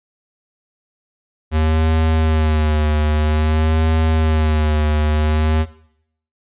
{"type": "tone with vibrato", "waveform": "square", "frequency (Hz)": 77.78, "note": "D#2", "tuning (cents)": 0, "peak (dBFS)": -14, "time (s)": [1.51, 5.66], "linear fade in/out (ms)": 50, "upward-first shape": "sine", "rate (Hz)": 0.51, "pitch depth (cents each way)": 43, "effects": ["noise-tail reverb RT60 0.7 s tail -17 dB re dry", "resampled to 8000 Hz"]}